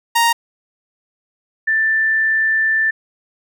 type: tone pair in turn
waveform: sawtooth / sine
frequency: 932.3 / 1770.7 Hz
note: A#5 / A6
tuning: 0 / +10 cents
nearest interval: major seventh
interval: 1110 cents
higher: second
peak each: -8 / -13 dBFS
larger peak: first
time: 0.15-0.33 / 1.67-2.91 s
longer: second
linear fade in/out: 10 ms
effects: none